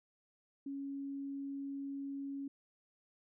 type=tone; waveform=sine; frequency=277.2 Hz; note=C#4; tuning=in tune; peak=-39 dBFS; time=0.66-2.48 s; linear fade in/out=5 ms; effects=none